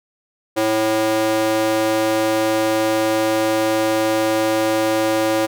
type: tone with high-pass filter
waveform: square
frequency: 109.6 Hz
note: A2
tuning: 6 cents flat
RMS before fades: -18 dBFS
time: 0.56-5.47 s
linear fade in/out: 20 ms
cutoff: 430 Hz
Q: 3.2
effects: none